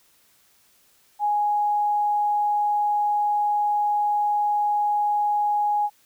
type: tone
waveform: sine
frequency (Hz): 830.6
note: G#5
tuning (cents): 0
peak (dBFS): -19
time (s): 1.19-5.9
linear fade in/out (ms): 50
effects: white hiss -60 dBFS RMS until 6.05 s